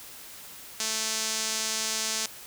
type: tone with band-pass filter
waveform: sawtooth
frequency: 220 Hz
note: A3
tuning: in tune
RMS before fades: -30 dBFS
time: 0.8-2.26 s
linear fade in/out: 2 ms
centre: 6400 Hz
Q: 1.6
effects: white hiss -45 dBFS RMS until 2.46 s